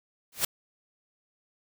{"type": "noise with exponential growth", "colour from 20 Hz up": "white", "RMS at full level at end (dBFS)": -21, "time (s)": [0.32, 0.45], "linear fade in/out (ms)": 5, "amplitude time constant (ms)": 27, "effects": []}